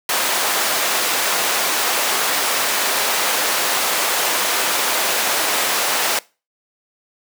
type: high-pass noise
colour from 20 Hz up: pink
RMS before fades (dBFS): -19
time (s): 0.09-6.19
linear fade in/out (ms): 2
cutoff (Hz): 610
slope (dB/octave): 12
effects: noise-tail reverb RT60 0.3 s tail -22 dB re dry